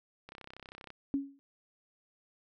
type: click train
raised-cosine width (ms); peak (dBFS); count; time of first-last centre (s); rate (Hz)
0.3; -31; 21; 0.29-0.903; 32.6
type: tone with exponential decay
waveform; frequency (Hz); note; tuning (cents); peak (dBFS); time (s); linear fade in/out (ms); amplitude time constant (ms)
sine; 277.2; C#4; 0; -25; 1.14-1.39; 0; 54
effects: none